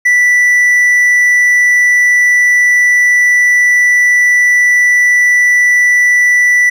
triangle tone, 1969 Hz, B6, 6 cents flat, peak -4 dBFS, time 0.05-6.7 s, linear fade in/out 10 ms, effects none

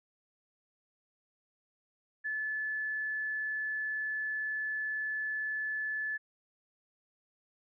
sine tone, 1731 Hz, A6, 29 cents flat, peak -32 dBFS, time 2.24-6.18 s, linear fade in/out 20 ms, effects none

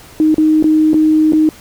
sine tone with dropouts, 311.1 Hz, D#4, in tune, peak -7 dBFS, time 0.2-1.49 s, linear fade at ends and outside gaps 1 ms, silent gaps 0.344-0.381 / 0.626-0.642 / 0.933-0.942 / 1.323-1.333 s, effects pink hiss -39 dBFS RMS until 1.6 s

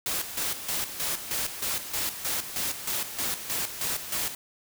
white noise with tremolo, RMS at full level -29 dBFS, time 0.06-4.35 s, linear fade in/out 2 ms, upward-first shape square, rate 3.2 Hz, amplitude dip 65%, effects none

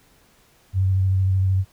sine tone with vibrato, 94.9 Hz, F#2, 44 cents sharp, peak -16 dBFS, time 0.73-1.65 s, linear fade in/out 50 ms, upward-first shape sine, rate 13 Hz, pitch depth 20 cents each way, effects pink hiss -57 dBFS RMS until 1.72 s

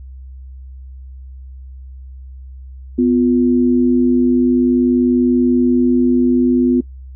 sine tone pair together, 250 / 350.5 Hz, B3 / F4, +21 / +6 cents, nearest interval tritone, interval 585 cents, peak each -11 / -16 dBFS, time 2.98-6.81 s, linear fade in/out 10 ms, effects noise-tail reverb RT60 0.1 s tail -20 dB re dry + added 65 Hz sine -31 dBFS peak until 7.15 s

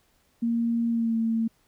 sine tone with pitch glide, 232.6 to 226.2 Hz, A#3 to A3, -4 to +48 cents, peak -22 dBFS, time 0.42-1.48 s, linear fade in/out 10 ms, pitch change -48 cents, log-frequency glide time 0.89-1.16 s, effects pink hiss -66 dBFS RMS until 1.67 s

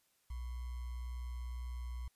sine tone with sample-and-hold, 61 Hz, B1, 21 cents flat, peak -39 dBFS, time 0.3-2.08 s, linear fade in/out 5 ms, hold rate 1050 Hz, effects white hiss -75 dBFS RMS until 2.15 s + resampled to 32000 Hz

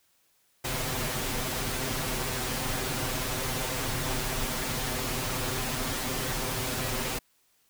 pink noise with comb filter, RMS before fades -31 dBFS, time 0.64-7.19 s, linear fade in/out 10 ms, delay 7.8 ms, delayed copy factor +1, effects white hiss -68 dBFS RMS until 7.69 s

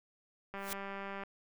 click train, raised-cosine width 0.5 ms, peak -28 dBFS, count 138, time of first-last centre 0.54-1.235 s, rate 197 Hz
white noise with exponential growth, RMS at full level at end -36 dBFS, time 0.57-0.73 s, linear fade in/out 1 ms, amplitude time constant 34 ms
effects none

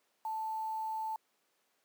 sine tone with quantisation, 880 Hz, A5, in tune, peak -34 dBFS, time 0.25-1.16 s, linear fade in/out 2 ms, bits 9, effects pink hiss -75 dBFS RMS until 1.84 s + high-pass 400 Hz 12 dB/octave

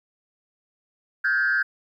sine tone with frequency modulation, 1568 Hz, G6, in tune, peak -18 dBFS, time 1.24-1.63 s, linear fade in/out 10 ms, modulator 121 Hz, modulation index 1, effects tanh soft clip ceiling -15 dBFS + 10-bit

